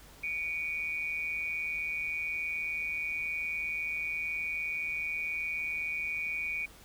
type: tone pair together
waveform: sine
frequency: 2272 / 2431 Hz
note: C#7 / D#7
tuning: +42 / -41 cents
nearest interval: minor second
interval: 117 cents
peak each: -35 / -34 dBFS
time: 0.23-6.66 s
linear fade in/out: 10 ms
effects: added 50 Hz sine -57 dBFS peak until 6.84 s + pink hiss -55 dBFS RMS until 6.84 s